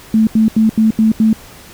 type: tone bursts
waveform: sine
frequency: 220 Hz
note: A3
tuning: in tune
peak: -7 dBFS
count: 6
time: 0.14-1.33 s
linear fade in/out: 2 ms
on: 130 ms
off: 82 ms
effects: pink hiss -38 dBFS RMS until 1.73 s